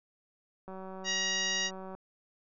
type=click train; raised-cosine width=1 ms; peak=-31 dBFS; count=241; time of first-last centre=0.68-1.95 s; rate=189 Hz
type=harmonic tone; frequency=949 Hz; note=A#5; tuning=31 cents sharp; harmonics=2 / 3 / 4 / 5 / 6 / 7; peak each=-34 / -35 / -37 / -39 / -36 / -42 dBFS; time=1.04-1.71 s; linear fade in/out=50 ms
effects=none